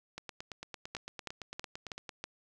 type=two click trains; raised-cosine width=0.2 ms; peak=-24 / -21 dBFS; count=18 / 5; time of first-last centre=0.18-2.092 / 0.95-2.24 s; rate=8.89 / 3.1 Hz; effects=none